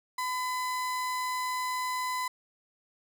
35% pulse tone, 1008 Hz, B5, 35 cents sharp, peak -28 dBFS, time 0.18-2.28 s, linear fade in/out 5 ms, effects none

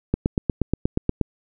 click train, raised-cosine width 3 ms, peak -6 dBFS, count 10, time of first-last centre 0.14-1.213 s, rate 8.39 Hz, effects none

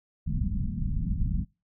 pink low-pass noise, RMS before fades -28 dBFS, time 0.26-1.45 s, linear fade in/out 20 ms, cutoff 220 Hz, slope 48 dB/octave, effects noise-tail reverb RT60 0.3 s tail -25 dB re dry

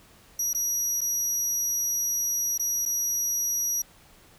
35% pulse tone with dropouts, 5790 Hz, F#8, 38 cents flat, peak -22 dBFS, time 0.39-3.82 s, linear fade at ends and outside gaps 5 ms, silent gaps 0.532-0.547 / 1.008-1.014 / 2.578-2.595 / 2.854-2.859 s, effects pink hiss -55 dBFS RMS until 4.38 s

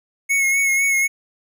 square tone with vibrato, 2189 Hz, C#7, 22 cents flat, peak -16 dBFS, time 0.29-1.08 s, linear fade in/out 20 ms, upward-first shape sine, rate 4 Hz, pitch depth 30 cents each way, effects none

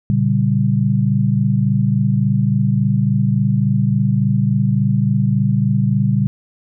sine chord, G diminished, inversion first, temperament just, 117.6 / 141.12 / 196 Hz, Bb2 / Db3 / G3, +16 / +31 / 0 cents, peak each -17 dBFS, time 0.1-6.27 s, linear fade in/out 0 ms, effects none

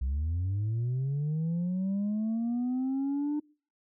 sine linear sweep, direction up, 61.74 to 300 Hz, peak -25 dBFS, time 0.01-3.4 s, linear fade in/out 10 ms, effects noise-tail reverb RT60 0.4 s tail -26 dB re dry + tanh soft clip ceiling -26 dBFS

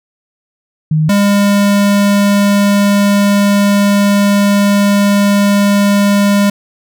sine / square tone pair in turn, 155.56 / 202.1 Hz, D#3 / G#3, 0 / -47 cents, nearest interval perfect fourth, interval 453 cents, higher second, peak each -8 dBFS, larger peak neither, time 0.91-1.09 / 1.09-6.5 s, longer second, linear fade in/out 5 ms, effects none

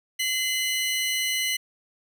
sawtooth tone pair together, 2055 / 2960 Hz, C7 / F#7, -32 / 0 cents, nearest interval tritone, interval 632 cents, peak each -23 / -24 dBFS, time 0.19-1.57 s, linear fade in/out 10 ms, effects none

